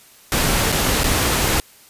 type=noise with dropouts; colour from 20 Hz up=pink; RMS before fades=-18 dBFS; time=0.32-1.6 s; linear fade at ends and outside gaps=0 ms; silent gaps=0.72-0.725 / 1.034-1.042 s; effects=white hiss -48 dBFS RMS until 1.89 s + resampled to 32000 Hz